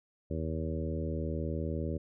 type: harmonic tone with a mistuned harmonic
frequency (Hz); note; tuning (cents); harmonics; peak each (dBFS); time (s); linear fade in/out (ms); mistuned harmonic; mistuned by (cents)
79.9; D#2; +47; 1 / 2 / 3 / 4 / 5 / 6 / 7; -35 / -38 / -40 / -41 / -42 / -43 / -43; 0.3-1.98; 10; 1; +16
effects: none